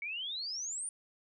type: exponential sweep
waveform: sine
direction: up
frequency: 2217 to 9450 Hz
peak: -36 dBFS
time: 0.02-0.89 s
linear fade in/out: 2 ms
effects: none